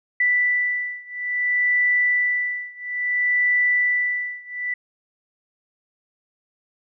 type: beating tone pair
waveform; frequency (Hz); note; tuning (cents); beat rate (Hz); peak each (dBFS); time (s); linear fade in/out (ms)
sine; 1975.5 / 1976.09; B6 / B6; 0 / 0; 0.59; -21 / -22; 0.2-4.74; 5
effects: none